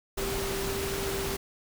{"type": "tone in noise", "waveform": "sine", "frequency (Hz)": 392, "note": "G4", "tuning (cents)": 0, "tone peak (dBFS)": -33, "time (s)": [0.17, 1.37], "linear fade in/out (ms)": 10, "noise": "pink", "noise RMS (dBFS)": -33, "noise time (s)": [0.17, 1.37], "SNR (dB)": -3, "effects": []}